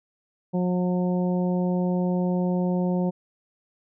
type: harmonic tone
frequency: 180 Hz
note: F#3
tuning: 47 cents flat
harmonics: 1 / 2 / 3 / 4 / 5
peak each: -22 / -30 / -31 / -37 / -38 dBFS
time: 0.53-3.11 s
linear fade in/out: 20 ms
effects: none